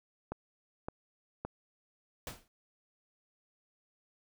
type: click train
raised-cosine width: 1 ms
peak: -23 dBFS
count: 3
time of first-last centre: 0.32-1.45 s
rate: 1.77 Hz
type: noise with exponential decay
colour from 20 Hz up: pink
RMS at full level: -38 dBFS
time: 2.27-2.48 s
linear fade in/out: 1 ms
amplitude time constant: 45 ms
effects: none